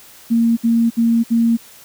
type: tone bursts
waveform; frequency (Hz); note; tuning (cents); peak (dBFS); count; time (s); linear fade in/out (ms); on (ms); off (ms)
sine; 231; A#3; -16; -11; 4; 0.3-1.572; 20; 270; 64
effects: white hiss -43 dBFS RMS until 1.84 s